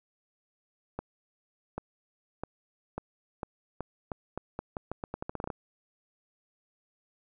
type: accelerating click train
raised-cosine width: 1 ms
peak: -20 dBFS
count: 20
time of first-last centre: 0.99-5.502 s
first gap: 790 ms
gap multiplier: 0.83
effects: none